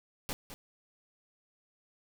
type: noise with echo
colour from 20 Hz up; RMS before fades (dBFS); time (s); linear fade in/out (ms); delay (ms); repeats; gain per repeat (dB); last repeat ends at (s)
pink; -36; 0.29-0.33; 0; 210; 1; -10; 0.54
effects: none